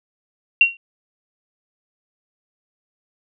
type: tone with exponential decay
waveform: sine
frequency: 2748 Hz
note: F7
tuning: 29 cents flat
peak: -5 dBFS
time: 0.61-0.77 s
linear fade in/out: 2 ms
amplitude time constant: 34 ms
effects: none